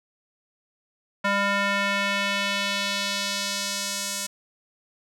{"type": "tone with band-pass filter sweep", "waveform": "square", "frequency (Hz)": 200, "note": "G3", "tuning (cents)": 35, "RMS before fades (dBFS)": -26, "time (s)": [1.24, 4.27], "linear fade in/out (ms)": 10, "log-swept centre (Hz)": [1500, 7600], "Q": 1.2, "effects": []}